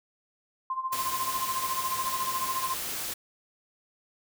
sine tone with tremolo, 1046.5 Hz, C6, in tune, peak -26 dBFS, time 0.7-2.74 s, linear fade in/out 2 ms, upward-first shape sine, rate 14 Hz, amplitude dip 75%
white noise, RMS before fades -34 dBFS, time 0.92-3.14 s, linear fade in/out 10 ms
effects none

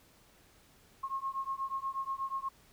sine beating tone pair, 1075 / 1083.3 Hz, C6 / C#6, +47 / -40 cents, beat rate 8.3 Hz, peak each -37 / -37 dBFS, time 1.03-2.49 s, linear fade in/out 10 ms, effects pink hiss -63 dBFS RMS until 2.72 s

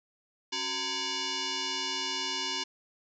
sine tone with frequency modulation, 1019 Hz, C6, 46 cents flat, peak -30 dBFS, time 0.52-2.64 s, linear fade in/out 10 ms, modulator 646 Hz, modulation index 7.8, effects none

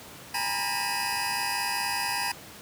25% pulse tone cluster, 809 / 913 / 978 / 2554 / 4854 Hz, G#5 / A#5 / B5 / D#7 / D#8, -46 / -36 / -17 / +45 / -44 cents, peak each -30 dBFS, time 0.34-2.32 s, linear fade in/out 5 ms, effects pink hiss -45 dBFS RMS until 2.61 s + high-pass 100 Hz 12 dB/octave

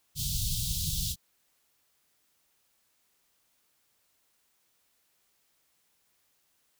pink band-stop noise, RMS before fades -31 dBFS, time 0.15-1.16 s, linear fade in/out 50 ms, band 170 to 3300 Hz, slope 48 dB/octave, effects white hiss -72 dBFS RMS until 6.79 s

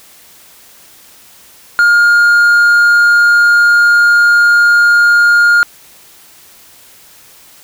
triangle tone, 1416 Hz, F6, 23 cents sharp, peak -3 dBFS, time 1.79-5.63 s, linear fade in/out 0 ms, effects white hiss -41 dBFS RMS until 7.63 s

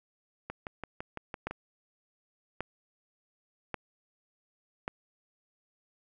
two click trains, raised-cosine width 0.5 ms, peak -22 / -18 dBFS, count 7 / 4, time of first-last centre 0.5-1.51 / 1.47-4.879 s, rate 5.94 / 0.88 Hz, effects none

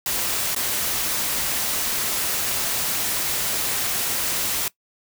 white noise with dropouts, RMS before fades -24 dBFS, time 0.06-4.68 s, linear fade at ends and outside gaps 2 ms, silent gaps 0.548-0.562 s, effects noise-tail reverb RT60 0.1 s tail -20 dB re dry

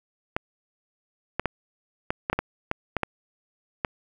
clicks, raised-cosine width 0.5 ms, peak -9 dBFS, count 11, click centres 0.365 / 1.396 / 1.457 / 2.105 / 2.299 / 2.33 / 2.39 / 2.714 / 2.967 / 3.033 / 3.848 s, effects 8-bit

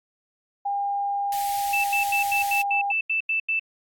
sine tone, 804 Hz, G5, 44 cents sharp, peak -23 dBFS, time 0.65-2.92 s, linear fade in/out 10 ms
white band-stop noise, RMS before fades -35 dBFS, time 1.32-2.62 s, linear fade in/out 2 ms, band 120 to 1700 Hz, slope 48 dB/octave
sine tone bursts, 2646 Hz, E7, 6 cents sharp, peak -21 dBFS, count 10, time 1.73-3.595 s, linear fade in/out 5 ms, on 110 ms, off 85 ms
effects AAC 64 kbps

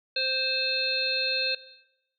harmonic tone, 523.3 Hz, C5, in tune, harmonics 1 / 3 / 5 / 7 / 8, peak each -34 / -35 / -30 / -33 / -27 dBFS, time 0.16-1.55 s, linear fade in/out 5 ms, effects noise-tail reverb RT60 0.9 s tail -17 dB re dry

